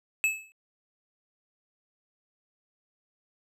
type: tone with exponential decay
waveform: square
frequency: 2600 Hz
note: E7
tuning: 24 cents flat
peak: -20 dBFS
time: 0.24-0.52 s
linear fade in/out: 0 ms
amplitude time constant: 60 ms
effects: low-pass 12000 Hz 12 dB/octave